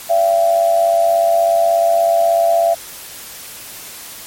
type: tone with amplitude modulation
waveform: sine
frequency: 675 Hz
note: E5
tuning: 41 cents sharp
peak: -7 dBFS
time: 0.09-2.75 s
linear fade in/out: 20 ms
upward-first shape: sine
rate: 96.6 Hz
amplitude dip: 65%
effects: white hiss -33 dBFS RMS until 4.26 s + MP3 64 kbps